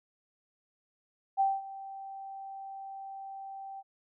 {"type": "tone with ADSR envelope", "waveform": "sine", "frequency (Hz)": 780, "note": "G5", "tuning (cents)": -9, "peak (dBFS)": -22, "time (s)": [1.37, 3.83], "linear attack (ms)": 33, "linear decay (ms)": 210, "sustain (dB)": -18, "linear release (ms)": 40, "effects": []}